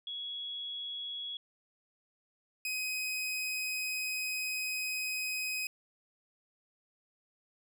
sine / sawtooth tone pair in turn, 3348 / 2518 Hz, G#7 / D#7, +13 / +20 cents, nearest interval perfect fourth, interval 493 cents, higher first, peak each -37 / -30 dBFS, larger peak second, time 0.07-1.37 / 2.65-5.67 s, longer second, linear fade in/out 2 ms, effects none

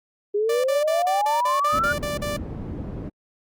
sine exponential sweep, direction up, 403.4 to 1468 Hz, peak -19 dBFS, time 0.34-1.93 s, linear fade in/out 10 ms
sawtooth tone bursts, 587.3 Hz, D5, in tune, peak -22 dBFS, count 10, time 0.49-2.368 s, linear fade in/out 5 ms, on 150 ms, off 42 ms
white low-pass noise, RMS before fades -32 dBFS, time 1.72-3.1 s, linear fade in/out 20 ms, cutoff 240 Hz, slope 12 dB/octave
effects Opus 32 kbps

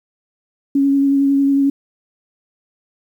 sine tone with vibrato, 277.2 Hz, C#4, in tune, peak -11 dBFS, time 0.75-1.7 s, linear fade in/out 5 ms, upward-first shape sine, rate 11 Hz, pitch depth 15 cents each way, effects 8-bit

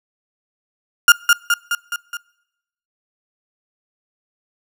35% pulse tone with echo, 1414 Hz, F6, 21 cents sharp, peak -3 dBFS, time 1.08-1.12 s, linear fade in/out 2 ms, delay 210 ms, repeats 5, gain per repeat -4 dB, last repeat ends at 2.17 s, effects noise-tail reverb RT60 0.9 s tail -25 dB re dry

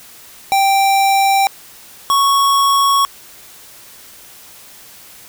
square tone pair in turn, 784 / 1108.7 Hz, G5 / C#6, 0 / 0 cents, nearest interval tritone, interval 600 cents, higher second, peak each -11 dBFS, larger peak neither, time 0.52-1.47 / 2.1-3.05 s, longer neither, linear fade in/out 0 ms, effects white hiss -40 dBFS RMS until 5.28 s

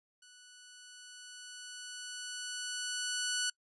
10% pulse tone with level ramp, 1480 Hz, F#6, in tune, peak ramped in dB -48 to -22 dBFS, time 0.22-3.5 s, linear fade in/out 5 ms, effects noise-tail reverb RT60 0.1 s tail -26 dB re dry + resampled to 24000 Hz

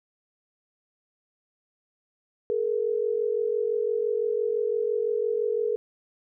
sine tone pair together, 425.2 / 471.1 Hz, G#4 / A#4, +41 / +18 cents, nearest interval major second, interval 177 cents, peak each -26 dBFS, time 2.5-5.76 s, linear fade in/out 0 ms, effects none

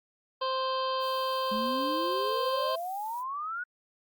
harmonic tone, 523.3 Hz, C5, in tune, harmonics 1 / 2 / 3 / 5 / 6 / 7 / 8 / 9, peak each -32 / -30 / -45 / -48 / -39 / -49 / -44 / -44 dBFS, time 0.41-2.76 s, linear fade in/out 10 ms
violet noise, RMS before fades -50 dBFS, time 0.99-3.24 s, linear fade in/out 50 ms
sine exponential sweep, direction up, 207.7 to 1488 Hz, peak -32 dBFS, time 1.51-3.64 s, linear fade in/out 10 ms
effects Opus 48 kbps

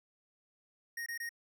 square tone bursts, 1864.7 Hz, A#6, in tune, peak -38 dBFS, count 3, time 0.97-1.292 s, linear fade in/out 5 ms, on 92 ms, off 23 ms, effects none

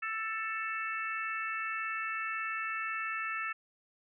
harmonic tone, 441.8 Hz, A4, 7 cents sharp, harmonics 3 / 4 / 5 / 6, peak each -37 / -38 / -42 / -40 dBFS, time 0.02-3.53 s, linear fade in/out 10 ms, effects none

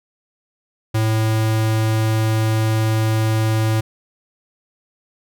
square tone, 110.2 Hz, A2, 3 cents sharp, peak -16 dBFS, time 0.94-3.81 s, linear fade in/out 10 ms, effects none

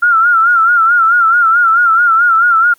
sine tone with vibrato, 1378 Hz, F6, 24 cents flat, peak -6 dBFS, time 0.02-2.74 s, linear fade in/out 10 ms, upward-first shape sine, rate 4.6 Hz, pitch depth 85 cents each way, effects white hiss -50 dBFS RMS until 2.78 s + Opus 24 kbps

